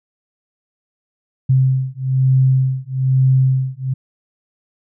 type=beating tone pair; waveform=sine; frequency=130.81 / 131.91 Hz; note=C3 / C3; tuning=0 / +14 cents; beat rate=1.1 Hz; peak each=-15 dBFS; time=1.49-3.94 s; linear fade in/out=10 ms; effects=none